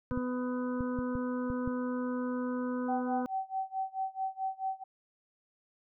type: harmonic tone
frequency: 249.8 Hz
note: B3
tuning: 20 cents sharp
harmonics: 1 / 2 / 4 / 5 / 6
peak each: -32 / -38 / -44 / -46 / -48 dBFS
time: 0.11-3.26 s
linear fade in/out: 0 ms
type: clicks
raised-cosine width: 5 ms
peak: -25 dBFS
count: 7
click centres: 0.117 / 0.175 / 0.807 / 0.989 / 1.154 / 1.502 / 1.676 s
type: tone with tremolo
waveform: sine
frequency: 766 Hz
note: G5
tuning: 40 cents flat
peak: -29 dBFS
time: 2.88-4.84 s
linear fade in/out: 10 ms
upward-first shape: sine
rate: 4.6 Hz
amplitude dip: 95%
effects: none